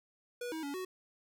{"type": "tone with pitch steps", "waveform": "square", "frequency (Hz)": [485.9, 319.3, 283.1, 371.3], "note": ["B4", "D#4", "C#4", "F#4"], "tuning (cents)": [-28, 45, 37, 6], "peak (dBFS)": -38, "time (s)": [0.41, 0.85], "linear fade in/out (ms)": 5, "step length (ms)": 110, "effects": []}